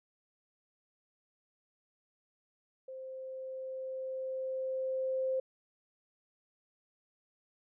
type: tone with level ramp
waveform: sine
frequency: 523.3 Hz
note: C5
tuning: in tune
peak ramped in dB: -42 to -29 dBFS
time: 2.88-5.4 s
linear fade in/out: 5 ms
effects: none